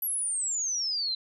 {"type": "exponential sweep", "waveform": "sine", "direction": "down", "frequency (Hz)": [11840, 4002], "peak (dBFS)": -27, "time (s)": [0.02, 1.15], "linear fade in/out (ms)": 5, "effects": []}